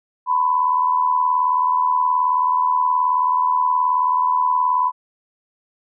sine tone with amplitude modulation, 1000 Hz, B5, 21 cents sharp, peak -12 dBFS, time 0.26-4.92 s, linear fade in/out 50 ms, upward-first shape sine, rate 78.8 Hz, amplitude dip 60%, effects none

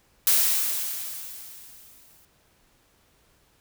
blue noise with exponential decay, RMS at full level -18 dBFS, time 0.27-2.25 s, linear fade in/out 1 ms, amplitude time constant 430 ms, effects pink hiss -63 dBFS RMS until 3.6 s

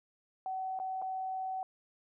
sine tone with dropouts, 756 Hz, F#5, 37 cents sharp, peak -34 dBFS, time 0.46-1.63 s, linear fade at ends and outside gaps 1 ms, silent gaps 0.79-0.799 / 1.017-1.022 s, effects none

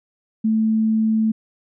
sine tone, 220 Hz, A3, in tune, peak -15 dBFS, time 0.44-1.32 s, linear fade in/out 10 ms, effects none

